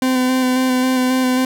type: tone with vibrato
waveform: 40% pulse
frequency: 256.1 Hz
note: C4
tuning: 37 cents flat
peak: -13 dBFS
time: 0.02-1.45 s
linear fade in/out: 2 ms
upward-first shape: square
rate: 3.7 Hz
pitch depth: 15 cents each way
effects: none